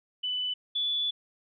sine tone pair in turn, 2992 / 3451 Hz, F#7 / A7, +19 / -34 cents, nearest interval major second, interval 247 cents, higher second, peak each -28 / -26 dBFS, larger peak second, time 0.23-0.54 / 0.75-1.11 s, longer second, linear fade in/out 10 ms, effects none

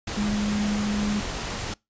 sine tone in noise, 207.7 Hz, G#3, in tune, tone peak -23 dBFS, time 0.17-1.2 s, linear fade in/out 5 ms, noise pink, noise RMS -31 dBFS, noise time 0.07-1.74 s, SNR +5 dB, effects noise-tail reverb RT60 0.2 s tail -24 dB re dry + resampled to 16000 Hz

